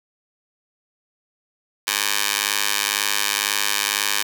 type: tone with high-pass filter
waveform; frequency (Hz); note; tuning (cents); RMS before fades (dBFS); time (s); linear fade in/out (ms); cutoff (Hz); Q
15% pulse; 102; G#2; -31; -22; 1.87-4.23; 10; 2000; 0.6
effects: none